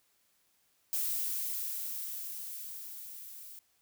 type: noise with level ramp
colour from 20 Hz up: violet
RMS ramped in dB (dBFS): -32 to -49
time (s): 0.93-3.59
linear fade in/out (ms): 0
effects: white hiss -72 dBFS RMS until 3.81 s